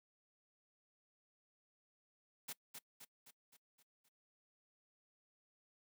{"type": "noise with echo", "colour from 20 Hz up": "white", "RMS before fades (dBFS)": -45, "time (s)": [2.48, 2.53], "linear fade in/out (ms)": 10, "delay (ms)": 260, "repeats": 6, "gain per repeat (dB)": -5, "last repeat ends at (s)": 4.09, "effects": ["noise-tail reverb RT60 0.1 s tail -21 dB re dry", "high-pass 150 Hz 12 dB/octave"]}